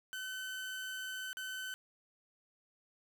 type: tone with dropouts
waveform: 30% pulse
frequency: 1522 Hz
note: F#6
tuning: 48 cents sharp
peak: -37 dBFS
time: 0.13-1.74 s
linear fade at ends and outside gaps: 0 ms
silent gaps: 1.33-1.37 s
effects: 11-bit